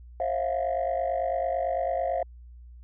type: tone cluster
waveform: sine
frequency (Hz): 536 / 655 / 704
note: C5 / E5 / F5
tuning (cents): +42 / -11 / +14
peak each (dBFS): -29 / -28 / -27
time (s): 0.2-2.23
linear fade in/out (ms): 2
effects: tanh soft clip ceiling -20 dBFS + added 60 Hz sine -44 dBFS peak until 2.83 s